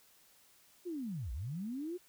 sine linear two-way sweep, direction down then up, 370 to 51.91 to 370 Hz, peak -37 dBFS, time 0.85-1.98 s, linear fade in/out 20 ms, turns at 1.32 s, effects white hiss -65 dBFS RMS until 2.08 s

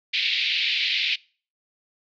pink band-pass noise, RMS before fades -24 dBFS, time 0.13-1.16 s, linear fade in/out 10 ms, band 2200 to 4300 Hz, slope 48 dB/octave, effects noise-tail reverb RT60 0.4 s tail -24 dB re dry

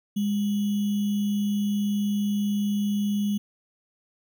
sine tone with sample-and-hold, 204.6 Hz, G#3, 26 cents flat, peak -22 dBFS, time 0.16-3.38 s, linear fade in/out 10 ms, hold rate 3150 Hz, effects none

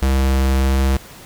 square tone with pitch glide, 66.5 to 66.89 Hz, C2 to C2, +29 to +39 cents, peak -14 dBFS, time 0.02-0.97 s, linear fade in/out 5 ms, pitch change +10 cents, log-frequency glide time 0.59-0.71 s, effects pink hiss -40 dBFS RMS until 1.25 s

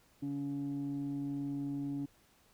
sine tone pair together, 141.14 / 282.1 Hz, C#3 / C#4, +32 / +30 cents, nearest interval octave, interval 1198 cents, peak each -40 / -34 dBFS, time 0.22-2.06 s, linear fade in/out 10 ms, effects tanh soft clip ceiling -31 dBFS + pink hiss -67 dBFS RMS until 2.53 s

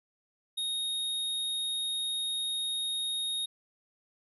square tone, 3729 Hz, A#7, in tune, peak -31 dBFS, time 0.57-3.46 s, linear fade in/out 10 ms, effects resampled to 32000 Hz

